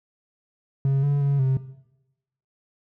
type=tone with pitch steps; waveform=triangle; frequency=136.7 / 142.7 / 140.4 / 132.2 Hz; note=C#3 / D3 / C#3 / C3; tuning=-24 / -49 / +22 / +18 cents; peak=-15 dBFS; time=0.85-1.57 s; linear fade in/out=2 ms; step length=180 ms; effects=noise-tail reverb RT60 0.9 s tail -17 dB re dry + tanh soft clip ceiling -12 dBFS